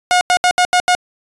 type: tone bursts at uneven times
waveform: sawtooth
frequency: 721 Hz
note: F#5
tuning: 45 cents flat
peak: -6 dBFS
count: 6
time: 0.11-0.21 / 0.3-0.37 / 0.44-0.51 / 0.58-0.65 / 0.73-0.8 / 0.88-0.95 s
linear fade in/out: 0 ms
effects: resampled to 22050 Hz